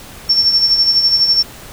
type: tone with tremolo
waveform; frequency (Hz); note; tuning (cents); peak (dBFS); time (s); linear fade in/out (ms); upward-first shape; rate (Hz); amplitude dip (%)
sine; 5440; F8; -46; -7; 0.29-1.43; 10; sine; 12; 55
effects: pink hiss -35 dBFS RMS until 1.72 s

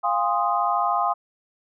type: chord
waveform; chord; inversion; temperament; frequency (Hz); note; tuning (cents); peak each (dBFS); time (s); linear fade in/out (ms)
sine; F minor seventh; none; equal with one note detuned; 698.5 / 812.1 / 1046.5 / 1244.5; F5 / Ab5 / C6 / Eb6; 0 / -39 / 0 / 0; -25; 0.03-1.14; 20
effects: none

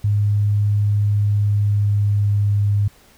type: tone with pitch glide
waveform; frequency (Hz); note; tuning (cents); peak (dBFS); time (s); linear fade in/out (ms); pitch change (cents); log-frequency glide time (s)
sine; 103.2 to 102.19; G#2 to G#2; -10 to -27; -14; 0.04-2.88; 5; -17; 1.11-2.58
effects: pink hiss -51 dBFS RMS until 3.17 s

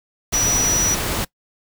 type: tone in noise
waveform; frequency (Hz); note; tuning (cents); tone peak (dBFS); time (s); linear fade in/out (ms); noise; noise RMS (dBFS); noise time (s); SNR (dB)
sine; 5860; F#8; -18; -17; 0.33-0.95; 10; pink; -23; 0.32-1.25; +3
effects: noise-tail reverb RT60 0.1 s tail -22 dB re dry

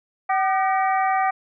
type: harmonic tone with a mistuned harmonic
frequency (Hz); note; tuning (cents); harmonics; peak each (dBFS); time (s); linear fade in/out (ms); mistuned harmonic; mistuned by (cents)
381.5; G4; -47; 2 / 3 / 4 / 5 / 6; -19 / -25 / -33 / -29 / -33; 0.29-1.31; 10; 3; +90
effects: none

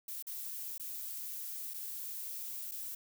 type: noise with dropouts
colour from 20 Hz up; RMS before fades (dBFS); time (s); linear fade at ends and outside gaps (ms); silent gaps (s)
violet; -42; 0.08-2.95; 5; 0.225-0.268 / 0.78-0.796 / 1.737-1.741 / 2.713-2.717
effects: none

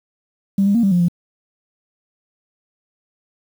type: tone with pitch steps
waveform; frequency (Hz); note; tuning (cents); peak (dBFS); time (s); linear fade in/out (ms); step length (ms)
sine; 196.5 / 200.8 / 234.5 / 196 / 176.6 / 173.2; G3 / G3 / A#3 / G3 / F3 / F3; +4 / +42 / +11 / 0 / +20 / -14; -11; 0.58-1.084; 5; 84
effects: tanh soft clip ceiling -7 dBFS + 7-bit

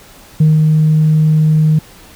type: tone with ADSR envelope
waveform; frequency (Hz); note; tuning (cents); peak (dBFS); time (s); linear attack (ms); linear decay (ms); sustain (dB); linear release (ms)
sine; 155.3; D#3; -3; -3; 0.4-1.79; 7; 170; -3; 6
effects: tanh soft clip ceiling -3 dBFS + pink hiss -40 dBFS RMS until 2.15 s

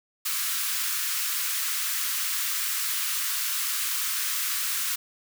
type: high-pass noise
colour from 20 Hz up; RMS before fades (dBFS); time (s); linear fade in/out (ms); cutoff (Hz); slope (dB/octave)
white; -28; 0.25-4.96; 10; 1100; 48
effects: none

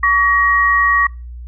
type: tone pair together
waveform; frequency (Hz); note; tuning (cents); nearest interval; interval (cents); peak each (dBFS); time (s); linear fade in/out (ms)
sine; 1135 / 1890.9; C#6 / A#6; +41 / +24; major sixth; 883; -13; 0.03-1.07; 5
effects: noise-tail reverb RT60 0.3 s tail -26 dB re dry + added 60 Hz sine -28 dBFS peak until 1.47 s

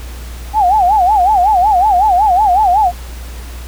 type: tone with vibrato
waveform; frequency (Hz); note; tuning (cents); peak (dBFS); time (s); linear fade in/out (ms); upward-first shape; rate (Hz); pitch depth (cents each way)
sine; 784; G5; 0; -7; 0.53-2.92; 50; sine; 5.4; 190
effects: added 60 Hz sine -25 dBFS peak until 3.67 s + pink hiss -35 dBFS RMS until 3.67 s

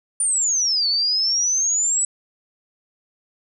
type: exponential two-way sweep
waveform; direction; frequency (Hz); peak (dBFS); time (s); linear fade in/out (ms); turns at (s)
sine; down then up; 9397 to 4400 to 7940; -17; 0.2-2.05; 2; 0.88
effects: none

